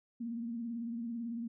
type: tone with vibrato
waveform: sine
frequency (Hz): 233.1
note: A#3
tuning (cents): 0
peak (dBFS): -36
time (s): 0.2-1.48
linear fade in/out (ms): 10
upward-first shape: triangle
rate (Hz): 18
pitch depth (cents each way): 68
effects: none